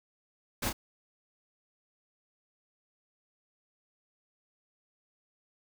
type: noise with echo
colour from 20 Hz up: pink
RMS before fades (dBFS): -32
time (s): 0.62-0.7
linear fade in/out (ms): 10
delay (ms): 30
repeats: 1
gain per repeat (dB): -5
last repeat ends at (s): 0.73
effects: none